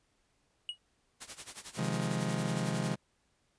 triangle tone with exponential decay, 2900 Hz, F#7, 35 cents flat, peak -29 dBFS, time 0.69-0.78 s, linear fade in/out 1 ms, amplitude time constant 18 ms
white noise with tremolo, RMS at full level -42 dBFS, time 1.2-2.94 s, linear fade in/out 20 ms, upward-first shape sine, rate 11 Hz, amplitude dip 85%
40% pulse chord, F minor seventh, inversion second, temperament just, 130.96 / 157.15 / 174.61 / 209.5 Hz, C3 / Eb3 / F3 / Ab3, +2 / +18 / 0 / +15 cents, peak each -36 dBFS, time 1.77-2.96 s, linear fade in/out 20 ms
effects pink hiss -74 dBFS RMS until 3.58 s + resampled to 22050 Hz

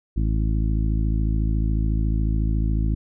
harmonic tone, 54 Hz, A1, 32 cents flat, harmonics 1 / 2 / 3 / 4 / 5 / 6, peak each -20 / -26 / -30 / -32 / -34 / -36 dBFS, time 0.16-2.95 s, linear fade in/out 10 ms, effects none

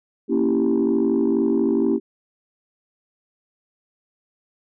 sine chord, A# diminished seventh, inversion none, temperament equal, 233.1 / 277.2 / 329.6 / 392 Hz, A#3 / C#4 / E4 / G4, 0 / 0 / 0 / 0 cents, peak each -21 dBFS, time 0.28-2 s, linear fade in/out 50 ms, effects tanh soft clip ceiling -11 dBFS

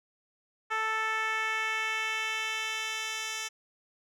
10% pulse tone with band-pass filter sweep, 440 Hz, A4, in tune, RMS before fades -32 dBFS, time 0.7-3.49 s, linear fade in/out 20 ms, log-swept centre 1400 to 4800 Hz, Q 1.3, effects none

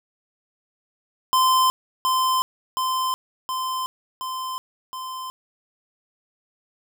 square tone with echo, 1034 Hz, C6, 21 cents flat, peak -16 dBFS, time 1.33-1.7 s, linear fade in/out 0 ms, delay 720 ms, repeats 5, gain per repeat -3 dB, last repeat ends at 5.3 s, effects none

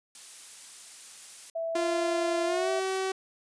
blue noise, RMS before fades -43 dBFS, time 0.15-1.5 s, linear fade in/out 2 ms
sine tone, 659.3 Hz, E5, in tune, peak -29 dBFS, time 1.55-2.8 s, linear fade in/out 10 ms
sawtooth tone with pitch glide, 344.9 to 380.5 Hz, F4 to F#4, -22 to +48 cents, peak -24 dBFS, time 1.75-3.12 s, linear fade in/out 5 ms, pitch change +170 cents, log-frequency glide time 2.45-2.7 s
blue noise with exponential growth, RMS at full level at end -41 dBFS, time 2.29-2.98 s, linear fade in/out 5 ms, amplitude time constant 150 ms
effects resampled to 22050 Hz

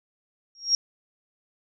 sine tone with exponential growth, 5588 Hz, F8, in tune, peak -14 dBFS, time 0.55-0.75 s, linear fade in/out 1 ms, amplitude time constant 42 ms, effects none

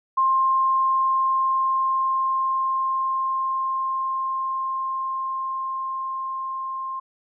sine tone with level ramp, 1058 Hz, C6, 19 cents sharp, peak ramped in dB -16 to -27 dBFS, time 0.17-7 s, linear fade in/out 10 ms, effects none

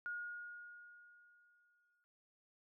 sine tone with exponential decay, 1435 Hz, F6, 47 cents sharp, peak -39 dBFS, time 0.06-2.04 s, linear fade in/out 0 ms, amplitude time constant 430 ms, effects none

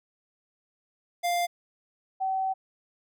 square / sine tone pair in turn, 698.5 / 763.8 Hz, F5 / G5, 0 / -45 cents, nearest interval major second, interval 155 cents, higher second, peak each -25 dBFS, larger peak neither, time 1.23-1.47 / 2.2-2.54 s, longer second, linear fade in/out 20 ms, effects none

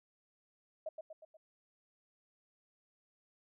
sine tone with echo, 631 Hz, D#5, 24 cents sharp, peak -37 dBFS, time 0.86-0.89 s, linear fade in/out 5 ms, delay 120 ms, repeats 4, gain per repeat -5 dB, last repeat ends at 1.37 s, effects none

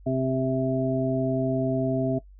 harmonic tone, 131.2 Hz, C3, 5 cents sharp, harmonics 1 / 2 / 3 / 5, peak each -28 / -26 / -31 / -27 dBFS, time 0.06-2.19 s, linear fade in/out 10 ms, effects noise-tail reverb RT60 0.1 s tail -19 dB re dry + added 48 Hz sine -46 dBFS peak until 2.39 s

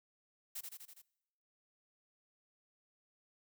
blue noise with echo, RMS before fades -43 dBFS, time 0.55-0.61 s, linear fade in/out 10 ms, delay 82 ms, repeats 5, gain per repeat -3 dB, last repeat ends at 1.02 s, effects noise-tail reverb RT60 0.9 s tail -23 dB re dry

